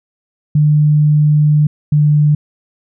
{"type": "tone pair in turn", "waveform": "sine", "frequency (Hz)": [150, 149.05], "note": ["D3", "D3"], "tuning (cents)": [37, 26], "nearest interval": "unison", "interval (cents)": 11, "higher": "first", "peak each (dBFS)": -7, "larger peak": "neither", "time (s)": [[0.55, 1.67], [1.92, 2.35]], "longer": "first", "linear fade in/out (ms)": 5, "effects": []}